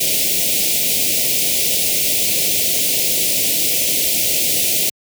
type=band-stop noise; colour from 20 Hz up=white; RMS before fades=-17 dBFS; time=0-4.9 s; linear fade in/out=10 ms; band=670 to 2200 Hz; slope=48 dB/octave; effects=high-pass 100 Hz 12 dB/octave